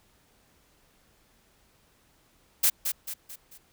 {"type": "noise with echo", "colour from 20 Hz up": "blue", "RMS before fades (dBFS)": -21, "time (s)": [2.63, 2.7], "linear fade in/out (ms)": 10, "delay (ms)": 220, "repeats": 4, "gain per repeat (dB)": -7, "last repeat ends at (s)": 3.58, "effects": ["pink hiss -64 dBFS RMS until 3.72 s"]}